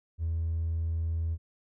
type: tone with hard clipping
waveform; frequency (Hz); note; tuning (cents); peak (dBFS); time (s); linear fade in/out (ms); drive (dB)
sine; 82; E2; -9; -28; 0.18-1.38; 50; 1
effects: none